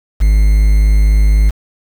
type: tone with quantisation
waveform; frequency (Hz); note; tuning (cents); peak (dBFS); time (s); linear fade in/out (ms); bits
triangle; 51.91; G#1; 0; -4; 0.2-1.51; 20; 5
effects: none